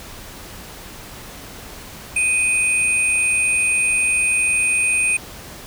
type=tone pair together; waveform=sine; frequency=2493 / 8884 Hz; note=D#7 / C#9; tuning=+3 / +3 cents; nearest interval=octave + minor seventh; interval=2200 cents; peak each=-16 / -22 dBFS; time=2.16-5.17 s; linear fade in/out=5 ms; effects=pink hiss -37 dBFS RMS until 5.66 s